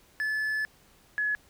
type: tone pair in turn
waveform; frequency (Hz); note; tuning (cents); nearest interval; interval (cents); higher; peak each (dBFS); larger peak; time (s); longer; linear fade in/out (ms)
triangle / sine; 1730 / 1697.3; A6 / G#6; -30 / +37; unison; 33; first; -25; neither; 0.2-0.65 / 1.18-1.35; first; 0
effects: pink hiss -60 dBFS RMS until 1.49 s